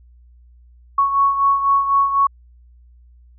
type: beating tone pair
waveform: sine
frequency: 1108.7 / 1112.7 Hz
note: C#6 / C#6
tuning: 0 / +6 cents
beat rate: 4 Hz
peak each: -14 / -21 dBFS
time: 0.98-2.27 s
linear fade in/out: 5 ms
effects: added 60 Hz sine -45 dBFS peak until 3.38 s